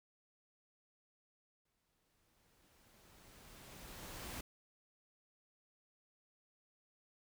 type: noise with exponential growth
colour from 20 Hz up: pink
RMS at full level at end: -45 dBFS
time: 1.65-4.41 s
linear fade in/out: 5 ms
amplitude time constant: 600 ms
effects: none